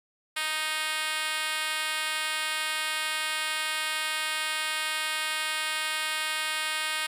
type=tone with high-pass filter; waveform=5% pulse; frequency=311.1 Hz; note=D#4; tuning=in tune; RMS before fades=-30 dBFS; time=0.36-7.07 s; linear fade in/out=10 ms; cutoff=1200 Hz; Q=0.72; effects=resampled to 32000 Hz